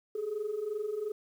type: tone pair together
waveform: sine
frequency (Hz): 405.5 / 428.3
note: G#4 / A4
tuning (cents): -41 / -47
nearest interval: minor second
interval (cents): 94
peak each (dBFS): -36 / -32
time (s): 0.15-1.12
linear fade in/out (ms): 5
effects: tanh soft clip ceiling -27 dBFS + 10-bit